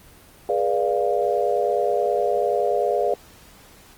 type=chord; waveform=sine; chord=G# diminished seventh; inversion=none; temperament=equal with one note detuned; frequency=415.3 / 484.8 / 587.3 / 698.5 Hz; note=G#4 / B4 / D5 / F5; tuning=0 / -32 / 0 / 0 cents; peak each=-24 dBFS; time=0.49-3.14 s; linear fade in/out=2 ms; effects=pink hiss -49 dBFS RMS until 3.97 s + Opus 24 kbps